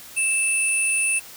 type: tone pair together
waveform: sine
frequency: 2637 / 9397 Hz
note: E7 / D9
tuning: 0 / 0 cents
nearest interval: octave + minor seventh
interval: 2200 cents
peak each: -21 / -22 dBFS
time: 0.16-1.2 s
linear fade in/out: 20 ms
effects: white hiss -42 dBFS RMS until 1.36 s

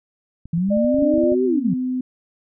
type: clicks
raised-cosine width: 5 ms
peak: -25 dBFS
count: 12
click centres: 0.456 / 0.579 / 0.69 / 0.771 / 0.847 / 0.945 / 0.987 / 1.023 / 1.14 / 1.18 / 1.237 / 1.321 s
type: linear two-way sweep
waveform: sine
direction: up then down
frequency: 160.4 to 390.7 to 160.4 Hz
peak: -17 dBFS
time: 0.53-1.74 s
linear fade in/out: 5 ms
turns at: 1.45 s
type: tone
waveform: sine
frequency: 598 Hz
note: D5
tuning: 31 cents sharp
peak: -18 dBFS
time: 0.7-1.35 s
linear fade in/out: 20 ms
type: tone with pitch glide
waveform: sine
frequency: 261.6 to 254.7 Hz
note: C4 to C4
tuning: 0 to -46 cents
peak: -20 dBFS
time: 1.02-2.01 s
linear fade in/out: 5 ms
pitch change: -46 cents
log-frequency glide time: 1.13-1.2 s
effects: none

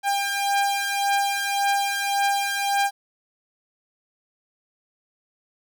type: beating tone pair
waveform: sawtooth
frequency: 799 / 800.8 Hz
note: G5 / G5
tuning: +33 / +37 cents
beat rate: 1.8 Hz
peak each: -19 / -22 dBFS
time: 0.03-2.91 s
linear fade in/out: 50 ms
effects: none

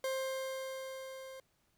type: tone with level ramp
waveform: 40% pulse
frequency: 528 Hz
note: C5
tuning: 16 cents sharp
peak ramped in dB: -32 to -46 dBFS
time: 0.04-1.4 s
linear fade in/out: 2 ms
effects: pink hiss -75 dBFS RMS until 1.77 s

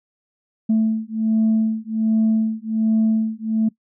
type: beating tone pair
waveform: sine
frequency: 220 / 221.3 Hz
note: A3 / A3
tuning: 0 / +10 cents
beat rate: 1.3 Hz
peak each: -18 dBFS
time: 0.69-3.69 s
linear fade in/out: 10 ms
effects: noise-tail reverb RT60 0.1 s tail -21 dB re dry + tanh soft clip ceiling -11 dBFS

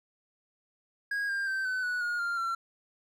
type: tone with pitch steps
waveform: triangle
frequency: 1642 / 1598 / 1555.2 / 1513.6 / 1473 / 1433.6 / 1395.2 / 1357.8 Hz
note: G#6 / G6 / G6 / F#6 / F#6 / F6 / F6 / F6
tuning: -20 / +33 / -14 / +39 / -8 / +45 / -2 / -49 cents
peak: -27 dBFS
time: 1.11-2.55 s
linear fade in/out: 5 ms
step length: 180 ms
effects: none

